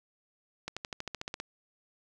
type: accelerating click train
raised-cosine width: 0.2 ms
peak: -19 dBFS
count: 11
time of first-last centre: 0.68-1.401 s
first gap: 86 ms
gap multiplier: 0.96
effects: none